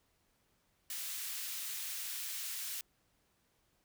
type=high-pass noise; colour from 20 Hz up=white; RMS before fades=-41 dBFS; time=0.9-2.81 s; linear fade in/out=2 ms; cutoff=1900 Hz; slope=12 dB/octave; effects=pink hiss -75 dBFS RMS until 3.84 s